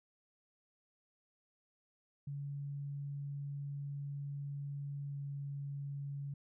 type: tone with pitch glide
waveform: sine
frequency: 141.8 to 140.98 Hz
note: C#3 to C#3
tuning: +40 to +30 cents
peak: -39 dBFS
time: 2.27-6.34 s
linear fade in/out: 5 ms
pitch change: -10 cents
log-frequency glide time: 5.09-5.16 s
effects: none